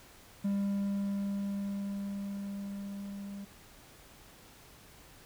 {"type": "tone with level ramp", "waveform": "triangle", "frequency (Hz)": 199.4, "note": "G3", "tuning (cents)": 30, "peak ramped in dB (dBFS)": [-26, -38], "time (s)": [0.44, 3.45], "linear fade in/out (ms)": 10, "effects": ["pink hiss -56 dBFS RMS until 5.25 s"]}